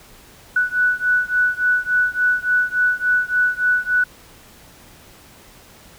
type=beating tone pair; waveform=sine; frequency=1480 / 1483.5 Hz; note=F#6 / F#6; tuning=0 / +4 cents; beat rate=3.5 Hz; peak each=-18 / -19 dBFS; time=0.56-4.04 s; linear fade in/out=5 ms; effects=pink hiss -46 dBFS RMS until 5.98 s